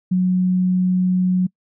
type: tone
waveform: sine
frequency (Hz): 183.2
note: F#3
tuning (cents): -17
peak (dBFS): -14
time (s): 0.11-1.47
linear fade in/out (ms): 10
effects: noise-tail reverb RT60 0.1 s tail -26 dB re dry